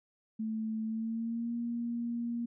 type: tone with pitch glide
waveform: sine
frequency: 220 to 235.8 Hz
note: A3 to A#3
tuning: 0 to +20 cents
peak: -32 dBFS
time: 0.39-2.46 s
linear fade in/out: 10 ms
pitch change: +120 cents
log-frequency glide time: 0.84-1.54 s
effects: none